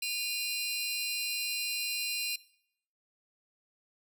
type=tone cluster; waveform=sawtooth; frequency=2458 / 2770 / 4100 Hz; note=D#7 / F7 / C8; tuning=-22 / -15 / -36 cents; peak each=-33 / -34 / -33 dBFS; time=0.02-2.36 s; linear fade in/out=5 ms; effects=noise-tail reverb RT60 0.7 s tail -21 dB re dry